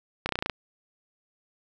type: slowing click train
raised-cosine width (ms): 0.3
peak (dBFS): -11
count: 8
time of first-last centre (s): 0.26-0.498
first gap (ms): 31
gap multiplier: 1.03
effects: none